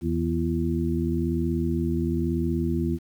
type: harmonic tone with a mistuned harmonic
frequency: 81 Hz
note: E2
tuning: 30 cents flat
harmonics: 1 / 2 / 3 / 4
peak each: -28 / -28 / -28 / -28 dBFS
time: 0.01-2.99 s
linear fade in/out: 50 ms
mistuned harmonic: 4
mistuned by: +79 cents
effects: 9-bit